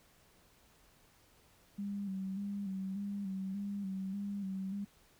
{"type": "tone with vibrato", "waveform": "sine", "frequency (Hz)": 196.2, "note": "G3", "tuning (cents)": 2, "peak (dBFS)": -36, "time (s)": [1.78, 4.85], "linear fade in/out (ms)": 10, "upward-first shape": "square", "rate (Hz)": 1.7, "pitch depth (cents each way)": 45, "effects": ["pink hiss -66 dBFS RMS until 5.19 s"]}